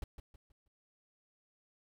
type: noise with echo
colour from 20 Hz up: brown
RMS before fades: -38 dBFS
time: 0.02-0.04 s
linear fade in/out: 2 ms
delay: 160 ms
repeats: 4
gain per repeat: -9 dB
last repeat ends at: 0.68 s
effects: none